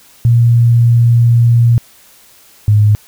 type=tone pair in turn; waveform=sine; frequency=118 / 105.26 Hz; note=A#2 / G#2; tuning=+22 / +24 cents; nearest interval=major second; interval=198 cents; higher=first; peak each=-5 / -5 dBFS; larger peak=neither; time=0.25-1.78 / 2.68-2.95 s; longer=first; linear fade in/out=0 ms; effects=white hiss -44 dBFS RMS until 3.07 s